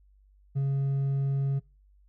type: tone with hard clipping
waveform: sine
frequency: 137.5 Hz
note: C#3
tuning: 14 cents flat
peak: -25 dBFS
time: 0.55-1.6 s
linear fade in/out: 20 ms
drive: 2 dB
effects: noise-tail reverb RT60 0.3 s tail -24 dB re dry + added 49 Hz sine -57 dBFS peak until 2.08 s